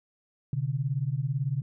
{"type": "beating tone pair", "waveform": "sine", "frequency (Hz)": [127.2, 145.2], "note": ["C3", "D3"], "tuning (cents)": [-48, -19], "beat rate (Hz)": 18, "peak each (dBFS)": -29, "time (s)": [0.53, 1.62], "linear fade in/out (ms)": 2, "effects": []}